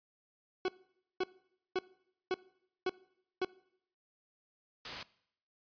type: tone bursts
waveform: 40% pulse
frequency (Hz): 371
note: F#4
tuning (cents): +5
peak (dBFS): -29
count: 6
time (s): 0.65-3.448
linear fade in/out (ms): 2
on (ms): 33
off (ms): 520
type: noise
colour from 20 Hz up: white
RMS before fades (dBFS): -40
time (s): 4.85-5.03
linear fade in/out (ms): 2
effects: noise-tail reverb RT60 0.7 s tail -21 dB re dry + resampled to 11025 Hz